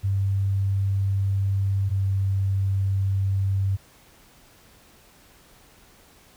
sine tone pair in turn, 98 / 97.27 Hz, G2 / G2, 0 / -13 cents, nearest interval unison, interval 13 cents, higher first, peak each -20 / -20 dBFS, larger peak neither, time 0.03-1.9 / 1.9-3.77 s, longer neither, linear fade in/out 20 ms, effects pink hiss -54 dBFS RMS until 6.36 s

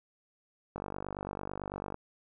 click train, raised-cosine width 1 ms, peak -23 dBFS, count 59, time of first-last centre 0.76-1.944 s, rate 49 Hz, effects none

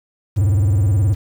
triangle tone with vibrato, 98.6 Hz, G2, 11 cents sharp, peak -10 dBFS, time 0.36-1.15 s, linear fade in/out 20 ms, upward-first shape square, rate 19 Hz, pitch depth 170 cents each way, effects 7-bit

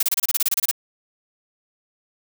blue noise bursts, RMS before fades -19 dBFS, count 13, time 0-0.713 s, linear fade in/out 5 ms, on 29 ms, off 28 ms, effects none

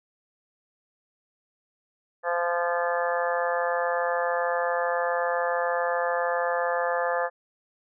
harmonic tone with a mistuned harmonic, 172.8 Hz, F3, 18 cents flat, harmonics 3 / 4 / 5 / 6 / 7 / 8 / 9 / 10, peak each -27 / -30 / -32 / -35 / -33 / -40 / -38 / -32 dBFS, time 2.23-7.3 s, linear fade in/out 50 ms, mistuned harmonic 9, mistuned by +17 cents, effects none

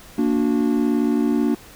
triangle chord, Bb augmented, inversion none, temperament just, 233.1 / 291.4 / 364.2 Hz, Bb3 / D4 / F#4, 0 / -13 / -27 cents, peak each -18 / -18 / -23 dBFS, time 0.18-1.55 s, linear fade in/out 5 ms, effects pink hiss -44 dBFS RMS until 1.75 s

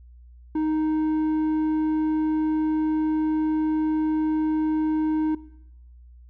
square tone with low-pass filter, 311.1 Hz, D#4, in tune, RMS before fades -24 dBFS, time 0.55-5.35 s, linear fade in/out 5 ms, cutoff 780 Hz, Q 0.72, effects noise-tail reverb RT60 0.9 s tail -20 dB re dry + added 60 Hz sine -45 dBFS peak until 6.29 s

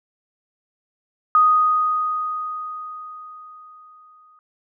sine tone with exponential decay, 1244.5 Hz, D#6, in tune, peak -10 dBFS, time 1.35-4.39 s, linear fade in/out 1 ms, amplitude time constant 660 ms, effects none

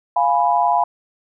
sine chord, F diminished, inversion none, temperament equal, 698.5 / 830.6 / 987.8 Hz, F5 / Ab5 / Cb6, 0 / 0 / 0 cents, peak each -18 dBFS, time 0.16-0.84 s, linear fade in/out 5 ms, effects none

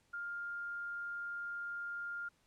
sine tone, 1404 Hz, F6, 9 cents sharp, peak -39 dBFS, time 0.13-2.29 s, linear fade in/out 10 ms, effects pink hiss -73 dBFS RMS until 2.46 s + low-pass 10000 Hz 12 dB/octave

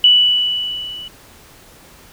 sine tone with level ramp, 2960 Hz, F#7, in tune, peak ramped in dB -5 to -29 dBFS, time 0.04-1.08 s, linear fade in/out 2 ms, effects pink hiss -44 dBFS RMS until 2.12 s

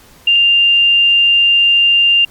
sine tone, 2794 Hz, F7, in tune, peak -7 dBFS, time 0.27-2.25 s, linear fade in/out 5 ms, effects pink hiss -44 dBFS RMS until 2.3 s + Opus 48 kbps

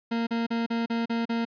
40% pulse tone bursts, 231.3 Hz, A#3, 13 cents flat, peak -24 dBFS, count 7, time 0.11-1.452 s, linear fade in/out 10 ms, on 160 ms, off 37 ms, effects resampled to 11025 Hz + 11-bit

